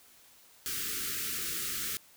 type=band-stop noise; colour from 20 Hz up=white; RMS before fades=-35 dBFS; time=0.66-1.97 s; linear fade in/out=0 ms; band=470 to 1200 Hz; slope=96 dB/octave; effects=white hiss -59 dBFS RMS until 2.16 s